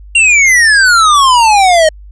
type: exponential sweep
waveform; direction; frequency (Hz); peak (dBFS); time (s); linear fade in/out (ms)
square; down; 2800 to 614; -5; 0.15-1.89; 5
effects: added 50 Hz sine -30 dBFS peak until 2.11 s + resampled to 22050 Hz